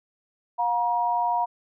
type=tone pair together; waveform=sine; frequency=713 / 951.7 Hz; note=F5 / A#5; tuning=+36 / +36 cents; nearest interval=perfect fourth; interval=500 cents; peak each=-25 / -23 dBFS; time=0.58-1.46 s; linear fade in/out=20 ms; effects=none